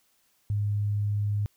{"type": "tone", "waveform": "sine", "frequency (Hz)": 103.2, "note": "G#2", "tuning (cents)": -10, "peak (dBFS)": -24, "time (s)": [0.5, 1.46], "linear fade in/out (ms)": 0, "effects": ["white hiss -68 dBFS RMS until 1.56 s"]}